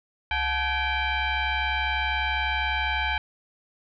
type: tone with frequency modulation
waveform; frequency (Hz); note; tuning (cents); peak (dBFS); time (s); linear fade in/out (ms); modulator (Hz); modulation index
sine; 734; F#5; -14; -23; 0.31-3.18; 2; 800; 2.9
effects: none